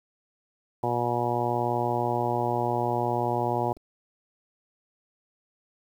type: harmonic tone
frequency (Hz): 120.4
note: B2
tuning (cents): -44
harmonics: 1 / 2 / 3 / 4 / 5 / 6 / 7 / 8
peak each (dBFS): -32 / -35 / -31 / -34 / -33 / -31 / -30 / -33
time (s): 0.83-3.73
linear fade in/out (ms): 5
type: clicks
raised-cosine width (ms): 2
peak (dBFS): -38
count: 2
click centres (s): 3.768 / 3.771
effects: 9-bit